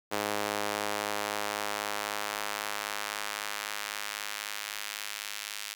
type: tone with high-pass filter sweep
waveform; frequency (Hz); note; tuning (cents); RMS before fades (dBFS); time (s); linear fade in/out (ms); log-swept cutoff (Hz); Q
sawtooth; 103.83; G#2; 0; -35; 0.11-5.75; 20; 460 to 2600; 0.78
effects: none